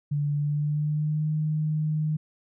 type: tone with pitch glide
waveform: sine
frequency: 145.7 to 154.01 Hz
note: D3 to D#3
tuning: -13 to -17 cents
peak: -23 dBFS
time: 0.11-2.17 s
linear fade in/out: 10 ms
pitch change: +96 cents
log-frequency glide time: 0.34-1.29 s
effects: none